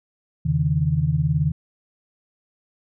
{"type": "tone cluster", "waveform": "sine", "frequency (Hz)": [82.1, 136.7, 155.3], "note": ["E2", "C#3", "D#3"], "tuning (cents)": [-6, -24, -3], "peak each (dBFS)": [-26, -22, -20], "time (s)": [0.45, 1.52], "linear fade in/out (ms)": 10, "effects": []}